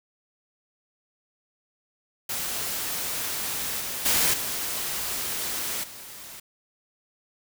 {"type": "noise with level steps", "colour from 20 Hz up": "white", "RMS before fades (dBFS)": [-30, -32, -22, -30, -42], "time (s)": [2.29, 6.4], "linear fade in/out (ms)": 5, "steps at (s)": [3.8, 4.05, 4.33, 5.83], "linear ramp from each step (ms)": 10, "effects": []}